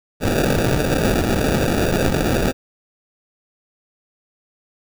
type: noise with sample-and-hold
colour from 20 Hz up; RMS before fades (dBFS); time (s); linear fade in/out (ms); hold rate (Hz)
white; -18; 0.2-2.53; 50; 1050
effects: none